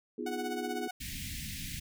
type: chord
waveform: sine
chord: F half-diminished seventh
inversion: second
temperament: equal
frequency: 246.9 / 311.1 / 349.2 / 415.3 Hz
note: Cb4 / Eb4 / F4 / Ab4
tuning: 0 / 0 / 0 / 0 cents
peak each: -39 / -42 / -40 / -39 dBFS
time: 0.18-0.88 s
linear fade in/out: 5 ms
type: tone with tremolo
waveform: sawtooth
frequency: 740 Hz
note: F#5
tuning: in tune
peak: -31 dBFS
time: 0.26-0.91 s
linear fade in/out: 5 ms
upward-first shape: triangle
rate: 16 Hz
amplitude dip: 75%
type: band-stop noise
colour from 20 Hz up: pink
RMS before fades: -40 dBFS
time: 1-1.8 s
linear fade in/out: 10 ms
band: 260 to 1900 Hz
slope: 48 dB/octave
effects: none